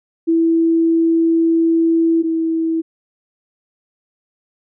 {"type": "tone pair in turn", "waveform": "sine", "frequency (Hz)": [329.6, 325.6], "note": ["E4", "E4"], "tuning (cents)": [0, -21], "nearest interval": "unison", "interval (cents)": 21, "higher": "first", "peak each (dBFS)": [-11, -15], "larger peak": "first", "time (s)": [[0.27, 2.23], [2.23, 2.82]], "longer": "first", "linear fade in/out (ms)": 20, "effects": []}